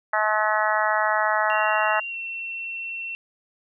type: harmonic tone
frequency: 214.1 Hz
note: A3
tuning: 47 cents flat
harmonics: 3 / 4 / 5 / 6 / 7 / 8 / 9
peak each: -26 / -25 / -28 / -27 / -28 / -28 / -29 dBFS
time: 0.13-2 s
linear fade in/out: 5 ms
type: tone with pitch glide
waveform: sine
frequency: 2765 to 2708 Hz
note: F7 to E7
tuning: -18 to +46 cents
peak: -29 dBFS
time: 1.5-3.15 s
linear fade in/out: 0 ms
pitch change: -36 cents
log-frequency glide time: 2.09-2.15 s
effects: none